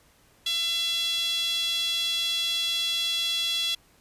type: tone with high-pass filter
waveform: sawtooth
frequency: 674 Hz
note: E5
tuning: 38 cents sharp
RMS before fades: -27 dBFS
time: 0.46-3.75 s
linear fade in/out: 5 ms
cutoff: 3400 Hz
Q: 6.4
effects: pink hiss -60 dBFS RMS until 4 s + resampled to 32000 Hz